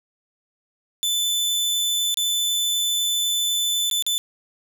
sawtooth tone with dropouts, 3512 Hz, A7, 4 cents flat, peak -17 dBFS, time 1.03-4.18 s, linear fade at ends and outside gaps 0 ms, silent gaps 2.143-2.172 / 3.9-3.912 / 4.024-4.065 s, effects none

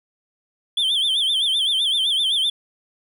triangle tone with vibrato, 3322 Hz, G#7, in tune, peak -16 dBFS, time 0.77-2.5 s, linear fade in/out 5 ms, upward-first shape sine, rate 7.8 Hz, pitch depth 140 cents each way, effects none

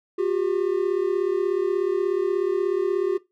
triangle tone pair together, 360.5 / 397.1 Hz, F#4 / G4, -45 / +22 cents, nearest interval major second, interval 167 cents, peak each -21 / -22 dBFS, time 0.18-3.18 s, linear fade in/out 10 ms, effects noise-tail reverb RT60 0.2 s tail -19 dB re dry

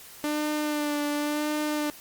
sawtooth tone with vibrato, 297.2 Hz, D4, 21 cents sharp, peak -22 dBFS, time 0.24-1.9 s, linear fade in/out 0 ms, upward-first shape sine, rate 0.92 Hz, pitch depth 26 cents each way, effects white hiss -47 dBFS RMS until 2 s + Opus 48 kbps

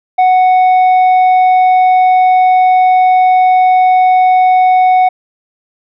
triangle tone with tanh clipping, 740 Hz, F#5, in tune, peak -6 dBFS, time 0.18-5.09 s, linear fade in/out 10 ms, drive 9 dB, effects none

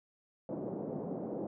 pink band-pass noise, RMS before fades -39 dBFS, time 0.49-1.47 s, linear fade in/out 2 ms, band 170 to 630 Hz, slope 24 dB/octave, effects none

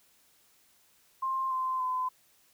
sine tone with pitch steps, 1056 / 1037.3 / 1018.9 Hz, C6 / C6 / C6, +16 / -15 / -46 cents, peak -28 dBFS, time 1.22-2.09 s, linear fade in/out 10 ms, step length 290 ms, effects white hiss -65 dBFS RMS until 2.53 s

